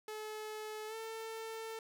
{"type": "tone with pitch glide", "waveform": "sawtooth", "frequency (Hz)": [430, 447], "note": ["A4", "A4"], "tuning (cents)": [-40, 27], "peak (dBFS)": -38, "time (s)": [0.08, 1.79], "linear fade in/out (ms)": 2, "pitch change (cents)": 67, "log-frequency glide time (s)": [0.87, 0.95], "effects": []}